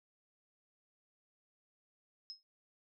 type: tone with exponential decay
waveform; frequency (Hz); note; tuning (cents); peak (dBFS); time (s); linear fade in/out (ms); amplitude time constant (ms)
sine; 5150; E8; -41; -40; 2.3-2.43; 0; 27
effects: none